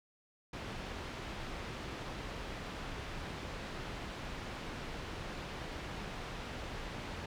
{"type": "low-pass noise", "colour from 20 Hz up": "pink", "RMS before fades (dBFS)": -43, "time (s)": [0.53, 7.26], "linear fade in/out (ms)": 5, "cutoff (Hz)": 3700, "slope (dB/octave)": 12, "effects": []}